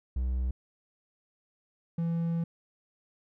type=tone pair in turn; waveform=triangle; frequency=63 / 167.37 Hz; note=B1 / E3; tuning=+35 / +27 cents; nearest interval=octave + perfect fourth; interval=1692 cents; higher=second; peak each=-25 dBFS; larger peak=neither; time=0.16-0.51 / 1.98-2.44 s; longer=second; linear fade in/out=5 ms; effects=none